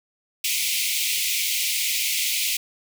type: high-pass noise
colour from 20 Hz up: pink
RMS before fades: -24 dBFS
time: 0.44-2.57 s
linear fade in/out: 5 ms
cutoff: 2100 Hz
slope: 96 dB/octave
effects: none